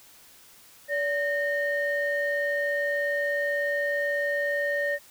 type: tone pair together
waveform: sine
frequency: 575 / 1838.2 Hz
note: D5 / A#6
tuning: -37 / -25 cents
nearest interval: octave + minor sixth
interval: 2012 cents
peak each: -26 dBFS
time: 0.88-4.99 s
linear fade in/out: 50 ms
effects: tanh soft clip ceiling -18 dBFS + white hiss -53 dBFS RMS until 5.1 s